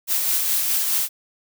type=noise with tremolo; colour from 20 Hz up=blue; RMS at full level=-20 dBFS; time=0.07-1.09 s; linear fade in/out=50 ms; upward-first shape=sine; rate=4.8 Hz; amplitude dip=30%; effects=none